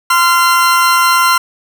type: tone pair together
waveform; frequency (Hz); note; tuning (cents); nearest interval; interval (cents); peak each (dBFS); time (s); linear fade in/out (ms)
40% pulse; 1032.3 / 1378; C6 / F6; -24 / -24; perfect fourth; 500; -10; 0.1-1.38; 5
effects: none